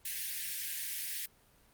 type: high-pass noise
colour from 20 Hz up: white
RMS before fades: -38 dBFS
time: 0.05-1.26 s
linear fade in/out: 5 ms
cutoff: 1600 Hz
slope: 96 dB/octave
effects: pink hiss -65 dBFS RMS until 1.73 s + Opus 32 kbps